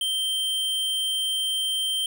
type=tone; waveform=square; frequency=3136 Hz; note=G7; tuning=in tune; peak=-24 dBFS; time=0.01-2.06 s; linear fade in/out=2 ms; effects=none